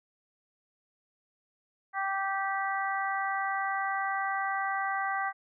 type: harmonic tone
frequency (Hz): 390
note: G4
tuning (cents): -9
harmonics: 2 / 3 / 4 / 5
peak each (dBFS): -32 / -34 / -35 / -36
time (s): 1.93-5.33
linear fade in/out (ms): 50
effects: none